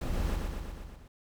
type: noise with echo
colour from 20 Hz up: brown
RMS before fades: -32 dBFS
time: 0.01-0.36 s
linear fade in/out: 5 ms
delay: 120 ms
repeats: 6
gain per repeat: -3 dB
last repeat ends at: 1.08 s
effects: none